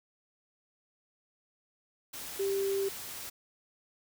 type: tone in noise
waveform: sine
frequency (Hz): 392.7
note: G4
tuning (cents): +3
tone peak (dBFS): -28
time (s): 2.39-2.89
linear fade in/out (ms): 10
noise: white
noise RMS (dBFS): -42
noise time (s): 2.13-3.3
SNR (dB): +11
effects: none